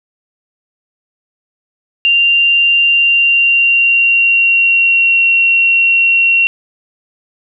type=tone with pitch glide; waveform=sine; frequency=2781 to 2736 Hz; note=F7 to F7; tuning=-8 to -36 cents; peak=-7 dBFS; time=2.05-6.47 s; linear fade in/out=0 ms; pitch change=-28 cents; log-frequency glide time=2.81-5.25 s; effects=none